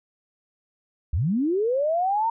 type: linear sweep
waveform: sine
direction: up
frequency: 60.2 to 932.3 Hz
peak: -20 dBFS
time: 1.13-2.3 s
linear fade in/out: 5 ms
effects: none